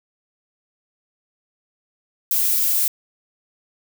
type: noise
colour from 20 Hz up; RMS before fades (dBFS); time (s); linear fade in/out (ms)
violet; -19; 2.31-2.88; 2
effects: none